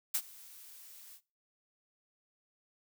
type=noise with ADSR envelope; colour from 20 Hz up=blue; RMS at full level=-30 dBFS; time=0.14-1.21 s; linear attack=9 ms; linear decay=62 ms; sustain=-23 dB; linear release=69 ms; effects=noise-tail reverb RT60 0.3 s tail -20 dB re dry